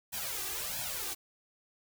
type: noise with flanger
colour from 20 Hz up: white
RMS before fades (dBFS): -37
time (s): 0.12-1.15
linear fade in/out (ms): 20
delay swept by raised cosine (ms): 1.2 to 2.6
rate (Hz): 1.5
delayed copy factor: +1
effects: none